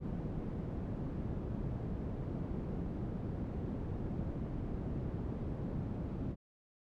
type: low-pass noise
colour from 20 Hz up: white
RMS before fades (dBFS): -39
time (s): 0-6.36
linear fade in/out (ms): 50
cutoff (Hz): 220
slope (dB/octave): 12
effects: none